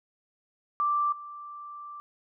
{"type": "tone with level steps", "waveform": "sine", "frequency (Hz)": 1174.7, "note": "D6", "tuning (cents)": 0, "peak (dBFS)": [-23, -39], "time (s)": [0.8, 2], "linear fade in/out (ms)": 0, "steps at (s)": 1.12, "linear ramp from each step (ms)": 5, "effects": []}